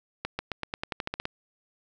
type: accelerating click train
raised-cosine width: 0.3 ms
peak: -14 dBFS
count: 12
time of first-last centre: 0.25-1.254 s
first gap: 140 ms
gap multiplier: 0.91
effects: none